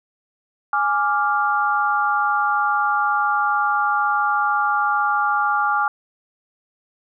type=chord; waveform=sine; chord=D diminished; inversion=second; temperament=equal; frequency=830.6 / 1174.7 / 1396.9 Hz; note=Ab5 / D6 / F6; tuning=0 / 0 / 0 cents; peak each=-21 dBFS; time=0.73-5.88 s; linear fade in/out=2 ms; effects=none